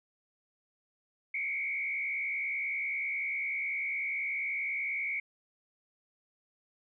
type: tone with frequency modulation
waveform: sine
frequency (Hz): 2228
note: C#7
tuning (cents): +8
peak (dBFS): -31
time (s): 1.34-5.2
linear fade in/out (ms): 5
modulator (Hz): 70.2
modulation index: 1.4
effects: none